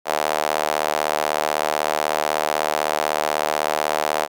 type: tone with high-pass filter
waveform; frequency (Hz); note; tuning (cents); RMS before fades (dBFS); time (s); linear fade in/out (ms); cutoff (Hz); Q
sawtooth; 76.1; D#2; -38; -22; 0.05-4.28; 50; 670; 2.1
effects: none